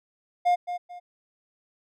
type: tone with echo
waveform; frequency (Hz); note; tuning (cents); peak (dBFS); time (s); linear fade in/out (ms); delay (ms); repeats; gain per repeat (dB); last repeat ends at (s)
triangle; 710; F5; +28; -16; 0.45-0.56; 20; 220; 2; -10; 1
effects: none